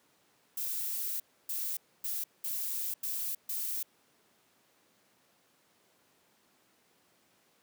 violet noise bursts at uneven times, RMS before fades -35 dBFS, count 6, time 0.57-1.2 / 1.49-1.77 / 2.04-2.24 / 2.44-2.94 / 3.03-3.35 / 3.49-3.83 s, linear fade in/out 5 ms, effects pink hiss -68 dBFS RMS until 7.62 s + high-pass 200 Hz 12 dB/octave

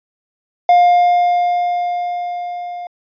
triangle tone with level ramp, 707 Hz, F5, 21 cents sharp, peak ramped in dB -4 to -23 dBFS, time 0.69-2.87 s, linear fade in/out 2 ms, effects resampled to 11025 Hz

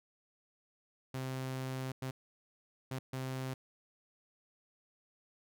sawtooth tone bursts at uneven times, 130.81 Hz, C3, in tune, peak -33 dBFS, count 4, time 1.14-1.92 / 2.02-2.11 / 2.91-2.99 / 3.13-3.54 s, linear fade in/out 5 ms, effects none

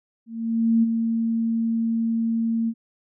sine tone with ADSR envelope, 227.8 Hz, A#3, 40 cents flat, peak -14 dBFS, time 0.26-2.74 s, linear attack 570 ms, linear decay 21 ms, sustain -6 dB, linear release 58 ms, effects none

